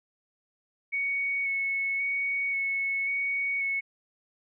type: tone with vibrato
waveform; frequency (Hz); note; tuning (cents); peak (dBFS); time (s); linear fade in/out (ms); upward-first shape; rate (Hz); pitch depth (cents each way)
sine; 2217; C#7; 0; -26; 0.92-3.81; 20; square; 0.93; 12
effects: none